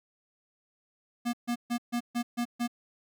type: tone bursts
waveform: square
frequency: 239.2 Hz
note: A#3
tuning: 45 cents sharp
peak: -28 dBFS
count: 7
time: 1.25-2.678 s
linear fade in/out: 20 ms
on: 84 ms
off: 140 ms
effects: none